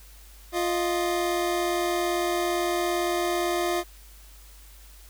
25% pulse tone pair together, 349.7 / 621.7 Hz, F4 / D#5, +2 / -2 cents, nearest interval minor seventh, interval 996 cents, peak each -21 / -27 dBFS, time 0.52-3.84 s, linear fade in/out 50 ms, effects added 50 Hz sine -47 dBFS peak until 5.09 s + white hiss -53 dBFS RMS until 5.09 s

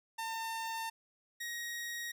sawtooth tone pair in turn, 903 / 1886.5 Hz, A5 / A#6, +45 / +20 cents, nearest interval octave + minor second, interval 1275 cents, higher second, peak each -33 / -35 dBFS, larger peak first, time 0.18-0.9 / 1.4-2.12 s, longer neither, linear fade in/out 10 ms, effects none

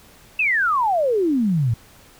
sine exponential sweep, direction down, 2700 to 107.3 Hz, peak -16 dBFS, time 0.39-1.74 s, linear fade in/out 5 ms, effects pink hiss -49 dBFS RMS until 2.19 s

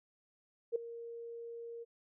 sine tone with ADSR envelope, 466.2 Hz, A#4, in tune, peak -27 dBFS, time 0.72-1.85 s, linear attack 36 ms, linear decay 6 ms, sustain -16 dB, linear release 27 ms, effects none

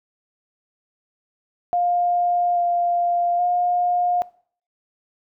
sine tone with pitch steps, 705 / 698 / 711 Hz, F5 / F5 / F5, +16 / -1 / +31 cents, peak -17 dBFS, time 1.73-4.22 s, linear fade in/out 0 ms, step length 830 ms, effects noise-tail reverb RT60 0.5 s tail -20 dB re dry

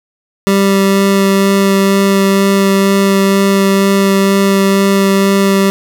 25% pulse tone with vibrato, 196 Hz, G3, in tune, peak -4 dBFS, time 0.47-5.7 s, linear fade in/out 0 ms, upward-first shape sine, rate 2.1 Hz, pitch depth 8 cents each way, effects none

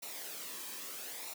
white noise with flanger, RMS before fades -44 dBFS, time 0.02-1.34 s, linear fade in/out 10 ms, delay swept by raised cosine 0.62 to 1.43 ms, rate 0.77 Hz, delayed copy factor -0.55, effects high-pass 200 Hz 12 dB/octave

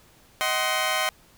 15% pulse chord, C diminished, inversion first, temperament just, 627.9 / 753.5 / 1046.5 Hz, Eb5 / Gb5 / C6, +16 / +31 / 0 cents, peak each -21 dBFS, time 0.41-1.09 s, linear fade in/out 0 ms, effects pink hiss -56 dBFS RMS until 1.37 s

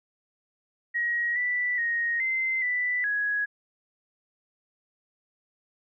sine tone with pitch steps, 1896 / 1971 / 1871 / 2072 / 1980 / 1669 Hz, A#6 / B6 / A#6 / C7 / B6 / G#6, +29 / -4 / +6 / -17 / +4 / +8 cents, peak -24 dBFS, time 0.94-3.46 s, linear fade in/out 20 ms, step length 420 ms, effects none

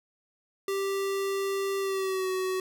square tone with pitch glide, 392 to 374.3 Hz, G4 to F#4, 0 to +20 cents, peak -28 dBFS, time 0.68-2.6 s, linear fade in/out 2 ms, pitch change -80 cents, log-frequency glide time 1.79-2.28 s, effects none

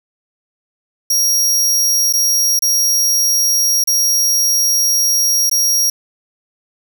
sawtooth tone with dropouts, 5640 Hz, F8, 16 cents sharp, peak -9 dBFS, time 1.1-5.9 s, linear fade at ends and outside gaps 5 ms, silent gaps 2.127-2.135 / 2.592-2.621 / 3.84-3.873 / 5.497-5.513 s, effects 7-bit

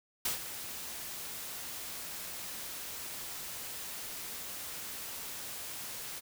white noise with ADSR envelope, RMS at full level -31 dBFS, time 0.25-6.21 s, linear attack 4 ms, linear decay 130 ms, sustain -11 dB, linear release 31 ms, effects none

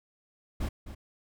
brown noise with echo, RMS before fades -30 dBFS, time 0.6-0.69 s, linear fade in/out 10 ms, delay 260 ms, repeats 1, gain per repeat -11 dB, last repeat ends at 0.95 s, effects none

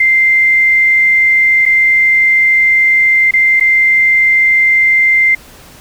sine tone with dropouts, 2089 Hz, C7, 3 cents flat, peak -6 dBFS, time 0-5.35 s, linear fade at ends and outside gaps 5 ms, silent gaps 1.655-1.661 / 3.31-3.336 / 3.599-3.608 s, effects pink hiss -38 dBFS RMS until 5.8 s

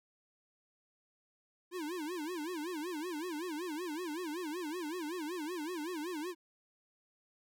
square tone with vibrato, 329.6 Hz, E4, in tune, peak -38 dBFS, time 1.71-6.35 s, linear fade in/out 50 ms, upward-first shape sine, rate 5.3 Hz, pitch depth 200 cents each way, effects none

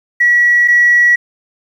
sine tone pair in turn, 1930 / 1930 Hz, B6 / B6, -40 / -40 cents, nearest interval unison, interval 0 cents, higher neither, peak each -6 / -5 dBFS, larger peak second, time 0.2-0.68 / 0.68-1.16 s, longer neither, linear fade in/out 10 ms, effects tanh soft clip ceiling -1 dBFS + 7-bit

